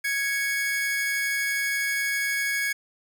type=tone pair together; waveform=45% pulse; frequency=1661.2 / 2219 Hz; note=G#6 / C#7; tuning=0 / +1 cents; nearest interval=perfect fourth; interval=501 cents; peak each=-27 dBFS; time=0.04-2.73 s; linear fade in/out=10 ms; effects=none